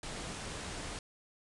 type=low-pass noise; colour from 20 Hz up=pink; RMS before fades=-42 dBFS; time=0.03-0.99 s; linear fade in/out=2 ms; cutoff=10000 Hz; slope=96 dB/octave; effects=none